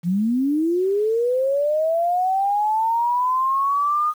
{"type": "linear sweep", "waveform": "sine", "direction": "up", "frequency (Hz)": [164.7, 1234], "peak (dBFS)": -17, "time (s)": [0.03, 4.14], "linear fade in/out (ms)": 50, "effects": ["8-bit"]}